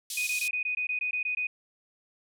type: band-pass noise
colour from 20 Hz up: white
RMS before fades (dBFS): -36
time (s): 0.1-0.48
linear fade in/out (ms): 2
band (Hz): 3300 to 11000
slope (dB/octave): 24
type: tone bursts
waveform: sine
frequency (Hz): 2489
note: D#7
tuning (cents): 0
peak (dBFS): -27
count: 11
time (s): 0.17-1.47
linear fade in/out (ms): 5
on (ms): 100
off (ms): 20
effects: none